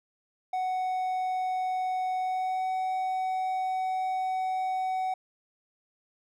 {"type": "tone with pitch glide", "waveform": "triangle", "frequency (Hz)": [743, 750.3], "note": ["F#5", "F#5"], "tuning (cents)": [7, 24], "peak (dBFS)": -25, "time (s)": [0.53, 5.14], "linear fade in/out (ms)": 5, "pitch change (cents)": 17, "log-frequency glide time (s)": [2.2, 2.68], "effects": []}